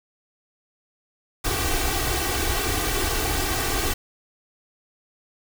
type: noise with comb filter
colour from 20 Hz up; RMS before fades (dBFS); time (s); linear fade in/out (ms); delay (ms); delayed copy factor
pink; -24; 1.44-3.94; 10; 2.6; +0.9
effects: none